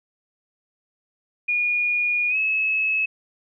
sine tone with pitch glide, 2440 to 2585 Hz, D#7 to E7, -34 to -34 cents, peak -19 dBFS, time 1.48-3.06 s, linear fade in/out 10 ms, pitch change +100 cents, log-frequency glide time 2.29-2.37 s, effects none

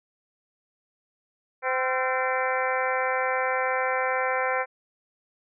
harmonic tone with a mistuned harmonic, 257.8 Hz, C4, 26 cents flat, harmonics 2 / 3 / 4 / 5 / 6 / 7 / 8 / 9, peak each -28 / -30 / -31 / -32 / -33 / -33 / -34 / -35 dBFS, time 1.62-4.66 s, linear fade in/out 50 ms, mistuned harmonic 5, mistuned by +82 cents, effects none

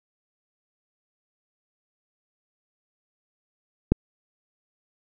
click, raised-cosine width 3 ms, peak -4 dBFS, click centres 3.92 s, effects none

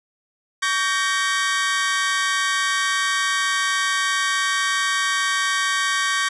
sawtooth chord, G diminished, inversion second, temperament equal with one note detuned, 1131.4 / 1568 / 1864.7 Hz, Db6 / G6 / Bb6, +35 / 0 / 0 cents, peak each -20 dBFS, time 0.62-6.29 s, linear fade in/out 10 ms, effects resampled to 22050 Hz

